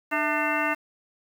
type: harmonic tone with a mistuned harmonic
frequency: 299.9 Hz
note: D4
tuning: 36 cents sharp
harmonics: 1 / 2 / 3 / 4 / 5 / 6 / 7 / 9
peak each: -31 / -31 / -31 / -31 / -31 / -31 / -31 / -31 dBFS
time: 0.11-0.75 s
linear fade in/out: 20 ms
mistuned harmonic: 2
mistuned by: +150 cents
effects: 8-bit